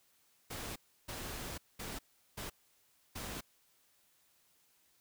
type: noise bursts at uneven times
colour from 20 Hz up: pink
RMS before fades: -43 dBFS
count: 5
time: 0.5-0.76 / 1.08-1.58 / 1.79-1.99 / 2.37-2.5 / 3.15-3.41 s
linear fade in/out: 10 ms
effects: white hiss -71 dBFS RMS until 5 s